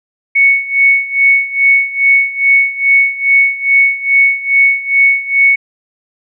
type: tone with tremolo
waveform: sine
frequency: 2217 Hz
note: C#7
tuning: in tune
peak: -4 dBFS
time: 0.35-5.56 s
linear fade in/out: 10 ms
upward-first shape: sine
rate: 2.4 Hz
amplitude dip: 85%
effects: none